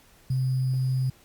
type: tone with sample-and-hold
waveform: sine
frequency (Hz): 130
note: C3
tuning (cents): -11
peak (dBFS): -22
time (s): 0.3-1.1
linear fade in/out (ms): 5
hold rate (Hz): 4900
effects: pink hiss -57 dBFS RMS until 1.24 s + Opus 48 kbps